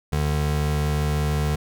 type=tone pair together; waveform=square; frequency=74.5 / 148.89 Hz; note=D2 / D3; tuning=+25 / +24 cents; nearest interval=octave; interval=1199 cents; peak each=-24 dBFS; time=0.12-1.56 s; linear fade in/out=10 ms; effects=none